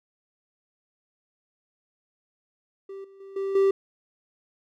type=tone with level steps; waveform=triangle; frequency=390.5 Hz; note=G4; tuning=7 cents flat; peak=-34 / -46 / -39 / -24 / -15 dBFS; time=2.89-3.71 s; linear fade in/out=5 ms; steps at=3.04 / 3.2 / 3.36 / 3.55 s; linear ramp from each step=5 ms; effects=none